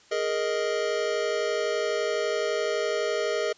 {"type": "chord", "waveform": "square", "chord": "Ab suspended second", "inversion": "none", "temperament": "just", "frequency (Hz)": [415.3, 467.2, 623], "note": ["Ab4", "Bb4", "Eb5"], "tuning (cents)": [0, 4, 2], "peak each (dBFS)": -30, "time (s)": [0.11, 3.53], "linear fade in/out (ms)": 10, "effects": ["white hiss -56 dBFS RMS until 3.57 s", "resampled to 16000 Hz"]}